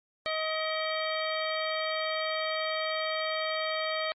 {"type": "harmonic tone with a mistuned harmonic", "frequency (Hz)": 631, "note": "D#5", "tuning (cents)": 24, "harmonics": [1, 2, 3, 4, 5, 6, 7], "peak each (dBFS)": [-32, -35, -37, -38, -39, -40, -40], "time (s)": [0.26, 4.12], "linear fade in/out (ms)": 0, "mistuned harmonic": 4, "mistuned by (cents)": -150, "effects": ["MP3 48 kbps"]}